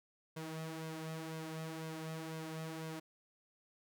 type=tone with flanger; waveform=sawtooth; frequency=160 Hz; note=D#3; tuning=49 cents sharp; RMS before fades=-44 dBFS; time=0.36-3 s; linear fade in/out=10 ms; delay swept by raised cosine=1.9 to 4.7 ms; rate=2 Hz; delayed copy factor=+0.6; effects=none